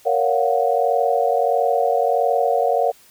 sine chord, Gb major seventh, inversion first, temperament equal with one note detuned, 466.2 / 559.2 / 698.5 / 740 Hz, Bb4 / Db5 / F5 / Gb5, 0 / +15 / 0 / 0 cents, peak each -21 dBFS, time 0.05-2.92 s, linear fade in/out 20 ms, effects white hiss -51 dBFS RMS until 3.1 s

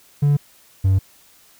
triangle tone pair in turn, 144.4 / 95.63 Hz, D3 / G2, -29 / -42 cents, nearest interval perfect fifth, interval 713 cents, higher first, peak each -10 dBFS, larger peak neither, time 0.22-0.37 / 0.84-0.99 s, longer neither, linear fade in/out 10 ms, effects tanh soft clip ceiling -6 dBFS + white hiss -52 dBFS RMS until 1.59 s

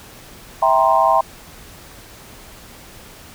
sine chord, C dominant seventh, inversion first, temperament just, 654.1 / 784.9 / 941.9 / 1046.5 Hz, E5 / G5 / Bb5 / C6, -14 / +2 / +18 / 0 cents, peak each -17 dBFS, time 0.62-1.21 s, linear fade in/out 5 ms, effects pink hiss -41 dBFS RMS until 3.34 s

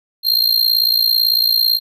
square tone with amplitude modulation, 4196 Hz, C8, 4 cents sharp, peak -9 dBFS, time 0.23-1.8 s, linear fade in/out 50 ms, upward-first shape sine, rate 58 Hz, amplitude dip 85%, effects none

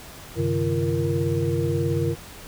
sine tone cluster, 96.2 / 133.2 / 151.7 / 340.4 / 467.6 Hz, G2 / C3 / D#3 / F4 / A#4, -32 / +31 / -44 / -44 / +5 cents, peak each -27 dBFS, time 0.35-2.16 s, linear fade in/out 50 ms, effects pink hiss -42 dBFS RMS until 2.47 s

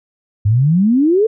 sine exponential sweep, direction up, 98 to 459 Hz, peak -9 dBFS, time 0.45-1.27 s, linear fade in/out 10 ms, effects none

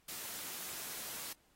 white high-pass noise, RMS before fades -44 dBFS, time 0.08-1.33 s, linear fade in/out 5 ms, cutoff 120 Hz, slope 12 dB/octave, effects pink hiss -71 dBFS RMS until 1.55 s + AAC 48 kbps

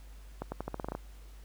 accelerating click train, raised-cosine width 1 ms, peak -21 dBFS, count 10, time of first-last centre 0.42-0.95 s, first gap 100 ms, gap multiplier 0.86, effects added 50 Hz sine -47 dBFS peak until 1.44 s + pink hiss -61 dBFS RMS until 1.44 s

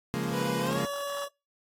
30% pulse chord, Bb minor seventh, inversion first, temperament equal, 138.59 / 174.61 / 207.7 / 233.1 Hz, Db3 / F3 / Ab3 / Bb3, 0 / 0 / 0 / 0 cents, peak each -32 dBFS, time 0.14-0.85 s, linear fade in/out 0 ms
25% pulse tone with pitch glide, 493.9 to 567.3 Hz, B4 to C#5, 0 to +40 cents, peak -28 dBFS, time 0.31-1.29 s, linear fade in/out 50 ms, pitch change +240 cents, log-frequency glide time 0.6-0.8 s
effects noise-tail reverb RT60 0.3 s tail -26 dB re dry + AAC 48 kbps

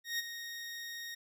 20% pulse tone with ADSR envelope, 1864.7 Hz, A#6, in tune, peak -26 dBFS, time 0.04-1.15 s, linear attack 150 ms, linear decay 22 ms, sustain -10 dB, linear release 9 ms, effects none

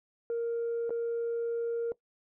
sine tone with dropouts, 466.2 Hz, A#4, in tune, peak -27 dBFS, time 0.3-1.92 s, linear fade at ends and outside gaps 1 ms, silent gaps 0.895-0.905 s, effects noise-tail reverb RT60 0.1 s tail -20 dB re dry + tanh soft clip ceiling -27 dBFS

